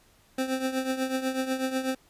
25% pulse tone with tremolo, 261.6 Hz, C4, in tune, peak -20 dBFS, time 0.38-1.95 s, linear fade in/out 5 ms, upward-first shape triangle, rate 8.1 Hz, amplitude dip 75%, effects pink hiss -61 dBFS RMS until 2.09 s + resampled to 32000 Hz

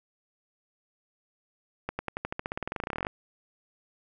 accelerating click train, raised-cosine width 0.5 ms, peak -16 dBFS, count 25, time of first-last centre 1.89-3.068 s, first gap 100 ms, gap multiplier 0.93, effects none

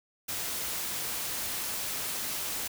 white noise, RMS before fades -34 dBFS, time 0.28-2.68 s, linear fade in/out 10 ms, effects none

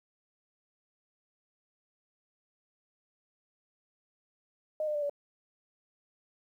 sine tone with pitch steps, 617 / 602.6 / 588.5 / 574.7 Hz, D#5 / D5 / D5 / D5, -15 / +44 / +3 / -38 cents, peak -29 dBFS, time 4.8-5.096 s, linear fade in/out 2 ms, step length 74 ms, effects 11-bit

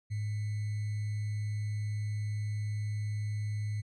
sine tone with sample-and-hold, 105.3 Hz, G#2, 24 cents sharp, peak -31 dBFS, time 0.1-3.82 s, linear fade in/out 20 ms, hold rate 2100 Hz, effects resampled to 22050 Hz

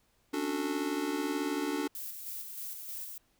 square chord, D major seventh, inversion third, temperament just, 275.3 / 293.7 / 367.1 / 440.5 Hz, C#4 / D4 / F#4 / A4, -12 / 0 / -14 / +2 cents, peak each -40 / -34 / -38 / -40 dBFS, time 0.33-1.88 s, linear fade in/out 10 ms
violet noise with tremolo, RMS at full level -40 dBFS, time 1.95-3.18 s, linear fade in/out 2 ms, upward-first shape square, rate 3.2 Hz, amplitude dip 35%
effects pink hiss -71 dBFS RMS until 3.39 s

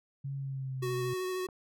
sine tone with pitch glide, 138 to 128.02 Hz, C#3 to C3, -7 to -37 cents, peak -34 dBFS, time 0.24-1.14 s, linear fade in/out 10 ms, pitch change -130 cents, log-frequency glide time 0.36-0.94 s
square tone with vibrato, 370 Hz, F#4, in tune, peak -33 dBFS, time 0.82-1.47 s, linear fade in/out 10 ms, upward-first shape sine, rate 13 Hz, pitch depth 16 cents each way
click, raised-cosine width 1 ms, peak -36 dBFS, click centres 1.488 s
effects none

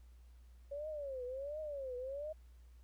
sine tone with vibrato, 554.4 Hz, C#5, in tune, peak -40 dBFS, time 0.71-2.33 s, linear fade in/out 10 ms, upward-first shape triangle, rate 1.4 Hz, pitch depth 220 cents each way, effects added 60 Hz sine -56 dBFS peak until 2.83 s + pink hiss -75 dBFS RMS until 2.83 s

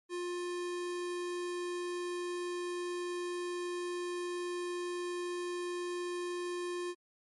square tone, 353.5 Hz, F4, 21 cents sharp, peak -36 dBFS, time 0.09-6.95 s, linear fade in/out 50 ms, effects MP3 48 kbps

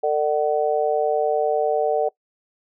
harmonic tone, 150 Hz, D3, 37 cents sharp, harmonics 3 / 4 / 5, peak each -21 / -22 / -23 dBFS, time 0.03-2.09 s, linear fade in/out 10 ms, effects noise-tail reverb RT60 0.1 s tail -22 dB re dry

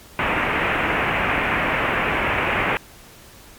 white low-pass noise, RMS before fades -21 dBFS, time 0.19-2.77 s, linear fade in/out 0 ms, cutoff 2600 Hz, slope 48 dB/octave, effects pink hiss -45 dBFS RMS until 3.58 s + MP3 96 kbps

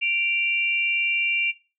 sine tone pair together, 2353 / 2772 Hz, D7 / F7, +3 / -14 cents, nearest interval minor third, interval 283 cents, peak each -24 / -23 dBFS, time 0.01-1.52 s, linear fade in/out 20 ms, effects noise-tail reverb RT60 0.3 s tail -17 dB re dry

